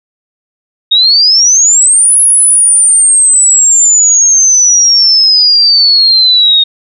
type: exponential two-way sweep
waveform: sine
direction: up then down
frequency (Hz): 3700 to 10600 to 3700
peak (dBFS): -3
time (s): 0.91-6.64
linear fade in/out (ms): 10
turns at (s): 2.2
effects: none